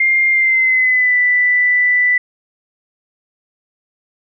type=tone with pitch glide; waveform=sine; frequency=2112 to 1982 Hz; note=C7 to B6; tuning=+16 to +6 cents; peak=-10 dBFS; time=0-2.18 s; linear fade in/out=5 ms; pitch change=-110 cents; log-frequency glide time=0.3-1.17 s; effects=none